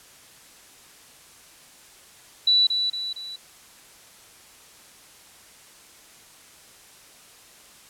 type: tone with echo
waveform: sine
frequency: 3951 Hz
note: B7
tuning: in tune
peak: -15 dBFS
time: 2.47-2.67 s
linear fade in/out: 5 ms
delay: 230 ms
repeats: 3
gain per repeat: -6 dB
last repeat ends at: 3.36 s
effects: white hiss -50 dBFS RMS until 7.89 s + low-pass 11000 Hz 12 dB/octave